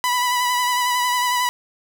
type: tone with vibrato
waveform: sawtooth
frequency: 987.8 Hz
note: B5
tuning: in tune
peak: -14 dBFS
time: 0.04-1.49 s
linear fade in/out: 0 ms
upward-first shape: sine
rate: 11 Hz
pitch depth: 26 cents each way
effects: none